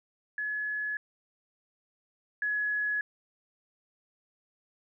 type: tone pair in turn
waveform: sine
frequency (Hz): 1700 / 1689.2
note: G#6 / G#6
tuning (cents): +40 / +29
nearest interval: unison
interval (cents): 11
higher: first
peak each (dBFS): -30 / -27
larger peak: second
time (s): 0.38-0.97 / 2.42-3.01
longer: neither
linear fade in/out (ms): 2
effects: none